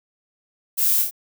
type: noise with echo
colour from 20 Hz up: violet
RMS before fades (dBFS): -21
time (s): 0.77-1.03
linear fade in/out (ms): 20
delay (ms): 27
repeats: 3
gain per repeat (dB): -3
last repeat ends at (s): 1.111
effects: none